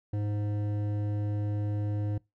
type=tone with hard clipping; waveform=triangle; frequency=103.83 Hz; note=G#2; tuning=in tune; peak=-30 dBFS; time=0.13-2.18 s; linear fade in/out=5 ms; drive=15 dB; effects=noise-tail reverb RT60 0.2 s tail -23 dB re dry